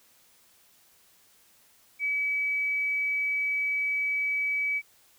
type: tone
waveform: sine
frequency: 2285 Hz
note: D7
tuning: 48 cents flat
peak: -25 dBFS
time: 1.99-4.82 s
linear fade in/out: 50 ms
effects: white hiss -61 dBFS RMS until 5.18 s